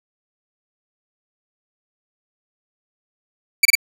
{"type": "tone bursts", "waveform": "sawtooth", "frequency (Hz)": 2307, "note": "D7", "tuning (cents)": -31, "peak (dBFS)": -6, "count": 3, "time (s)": [3.63, 3.753], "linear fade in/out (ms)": 5, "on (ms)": 23, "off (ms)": 27, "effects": []}